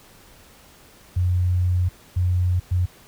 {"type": "tone bursts at uneven times", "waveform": "sine", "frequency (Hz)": 90, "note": "F#2", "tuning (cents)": -47, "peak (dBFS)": -17, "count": 3, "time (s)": [[1.16, 1.89], [2.16, 2.6], [2.71, 2.86]], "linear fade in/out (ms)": 10, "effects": ["pink hiss -50 dBFS RMS until 3.07 s"]}